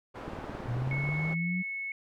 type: low-pass noise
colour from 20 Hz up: white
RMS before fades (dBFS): -42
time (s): 0.14-1.35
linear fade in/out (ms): 20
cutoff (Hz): 910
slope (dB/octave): 12
type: click train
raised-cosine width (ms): 3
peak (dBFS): -27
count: 16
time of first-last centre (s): 0.28-1.091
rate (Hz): 18.5
type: linear sweep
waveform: sine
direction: up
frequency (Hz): 116.54 to 185.5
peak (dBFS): -29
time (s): 0.67-1.63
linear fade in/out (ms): 20
type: tone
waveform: sine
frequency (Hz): 2200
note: C#7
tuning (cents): -14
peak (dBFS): -33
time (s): 0.91-1.92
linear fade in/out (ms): 2
effects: none